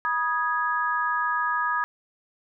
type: chord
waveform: sine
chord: G# minor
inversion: first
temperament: equal with one note detuned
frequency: 971.4 / 1244.5 / 1661.2 Hz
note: B5 / D#6 / G#6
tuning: -29 / 0 / 0 cents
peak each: -28 / -26 / -27 dBFS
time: 0.05-1.84 s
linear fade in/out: 0 ms
effects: none